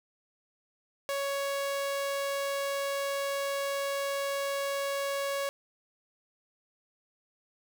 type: tone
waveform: sawtooth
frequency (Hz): 557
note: C#5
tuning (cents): +8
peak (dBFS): -26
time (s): 1.09-5.49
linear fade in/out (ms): 0
effects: none